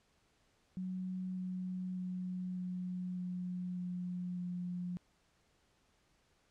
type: tone with pitch steps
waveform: sine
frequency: 185 / 183.83 / 182.66 / 181.51 / 180.36 / 179.22 / 178.08 Hz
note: F#3 / F#3 / F#3 / F#3 / F#3 / F3 / F3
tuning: 0 / -11 / -22 / -33 / -44 / +45 / +34 cents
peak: -37 dBFS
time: 0.77-4.97 s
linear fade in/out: 0 ms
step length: 600 ms
effects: pink hiss -73 dBFS RMS until 6.5 s + low-pass 8000 Hz 12 dB/octave